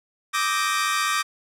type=chord; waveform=sawtooth; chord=Eb major seventh; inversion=third; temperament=equal with one note detuned; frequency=1174.7 / 1269.2 / 1568 / 1864.7 Hz; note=D6 / Eb6 / G6 / Bb6; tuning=0 / +34 / 0 / 0 cents; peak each=-20 / -25 / -26 / -25 dBFS; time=0.33-1.23 s; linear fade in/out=20 ms; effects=low-pass 12000 Hz 12 dB/octave